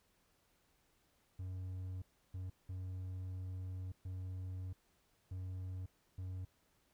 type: tone bursts at uneven times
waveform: triangle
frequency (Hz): 92.5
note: F#2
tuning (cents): 0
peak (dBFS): -39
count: 6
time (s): 1.39-2.02 / 2.34-2.5 / 2.69-3.92 / 4.05-4.73 / 5.31-5.86 / 6.18-6.45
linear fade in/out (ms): 5
effects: pink hiss -75 dBFS RMS until 6.93 s